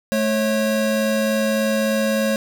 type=tone pair together; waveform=square; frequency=216.8 / 547 Hz; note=A3 / C#5; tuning=-25 / -23 cents; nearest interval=octave + major third; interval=1602 cents; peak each=-21 dBFS; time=0.12-2.36 s; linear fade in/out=0 ms; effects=none